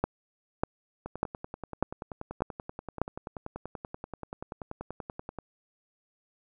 two click trains, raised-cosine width 1 ms, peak -11 / -23 dBFS, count 6 / 46, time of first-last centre 0.04-3.016 / 1.06-5.387 s, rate 1.68 / 10.4 Hz, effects none

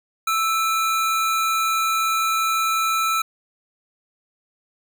square tone pair together, 1318.5 / 2422 Hz, E6 / D#7, 0 / -47 cents, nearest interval major seventh, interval 1053 cents, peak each -20 / -28 dBFS, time 0.27-3.22 s, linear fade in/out 5 ms, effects none

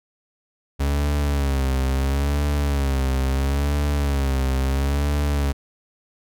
40% pulse tone with vibrato, 69.3 Hz, C#2, in tune, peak -18 dBFS, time 0.79-5.53 s, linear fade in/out 20 ms, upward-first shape sine, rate 0.74 Hz, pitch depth 83 cents each way, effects none

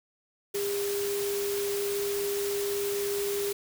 sine tone in noise, 403.6 Hz, G#4, 49 cents flat, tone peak -28 dBFS, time 0.54-3.53 s, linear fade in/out 10 ms, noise white, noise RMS -36 dBFS, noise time 0.54-3.53 s, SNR +5 dB, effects none

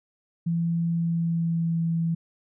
sine tone with pitch glide, 168.1 to 165.79 Hz, E3 to E3, +34 to +10 cents, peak -22 dBFS, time 0.46-2.15 s, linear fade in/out 10 ms, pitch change -24 cents, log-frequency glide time 0.9-1.82 s, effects none

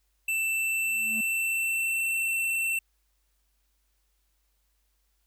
square tone with pitch glide, 2663 to 2691 Hz, E7 to E7, +17 to +35 cents, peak -26 dBFS, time 0.28-2.79 s, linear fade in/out 5 ms, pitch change +18 cents, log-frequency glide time 0.44-2.08 s
triangle tone with exponential growth, 220 Hz, A3, in tune, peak -30 dBFS, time 0.78-1.21 s, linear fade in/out 5 ms, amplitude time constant 93 ms
effects added 50 Hz sine -70 dBFS peak until 5.26 s + white hiss -75 dBFS RMS until 5.26 s

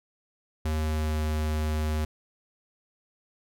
square tone with pitch glide, 77.78 to 77.06 Hz, D#2 to D#2, 0 to -16 cents, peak -26 dBFS, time 0.65-2.05 s, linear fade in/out 5 ms, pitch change -16 cents, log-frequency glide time 0.79-1.22 s, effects none

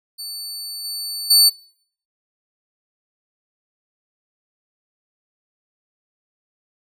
sawtooth tone with level steps, 4500 Hz, C#8, 25 cents sharp, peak -26 / -23 / -7 dBFS, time 0.18-1.5 s, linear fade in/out 20 ms, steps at 0.84 / 1.3 s, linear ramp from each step 10 ms, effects noise-tail reverb RT60 0.6 s tail -25 dB re dry

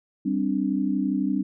sine chord, G suspended fourth, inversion none, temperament equal, 196 / 261.6 / 293.7 Hz, G3 / C4 / D4, 0 / 0 / 0 cents, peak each -26 dBFS, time 0.25-1.43 s, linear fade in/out 10 ms, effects none

